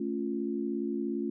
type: chord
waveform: sine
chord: A augmented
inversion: none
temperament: equal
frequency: 220 / 277.2 / 349.2 Hz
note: A3 / C#4 / E#4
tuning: 0 / 0 / 0 cents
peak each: -34 dBFS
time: 0-1.3 s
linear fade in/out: 5 ms
effects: none